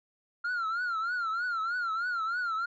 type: tone with vibrato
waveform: sine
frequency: 1386 Hz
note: F6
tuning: 14 cents flat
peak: -26 dBFS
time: 0.44-2.66 s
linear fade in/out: 10 ms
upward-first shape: triangle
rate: 3.2 Hz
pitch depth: 140 cents each way
effects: tanh soft clip ceiling -28 dBFS